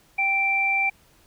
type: tone pair together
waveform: sine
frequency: 784.4 / 2349 Hz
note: G5 / D7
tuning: +1 / 0 cents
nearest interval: octave + perfect fifth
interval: 1899 cents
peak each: -27 / -20 dBFS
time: 0.18-0.9 s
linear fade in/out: 10 ms
effects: pink hiss -58 dBFS RMS until 1.26 s